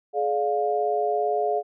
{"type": "chord", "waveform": "sine", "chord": "D diminished", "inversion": "second", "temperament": "just", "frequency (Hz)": [422.9, 587.3, 704.8], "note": ["Ab4", "D5", "F5"], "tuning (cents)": [31, 0, 16], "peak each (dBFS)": [-25, -29, -24], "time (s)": [0.13, 1.63], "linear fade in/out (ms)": 50, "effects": []}